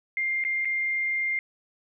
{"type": "tone with dropouts", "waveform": "sine", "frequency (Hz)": 2108, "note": "C7", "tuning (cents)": 12, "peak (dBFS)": -24, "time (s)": [0.17, 1.39], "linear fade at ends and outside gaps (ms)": 1, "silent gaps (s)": [[0.439, 0.449], [0.648, 0.654]], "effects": []}